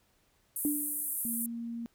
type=band-pass noise; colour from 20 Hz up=white; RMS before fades=-35 dBFS; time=0.56-1.46 s; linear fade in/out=2 ms; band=9200 to 14000 Hz; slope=48 dB/octave
type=tone with exponential decay; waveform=sine; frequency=293.7 Hz; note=D4; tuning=in tune; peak=-25 dBFS; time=0.65-1.16 s; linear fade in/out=1 ms; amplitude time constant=110 ms
type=tone; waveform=sine; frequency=233.1 Hz; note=A#3; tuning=in tune; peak=-35 dBFS; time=1.25-1.86 s; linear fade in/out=0 ms
effects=pink hiss -70 dBFS RMS until 1.94 s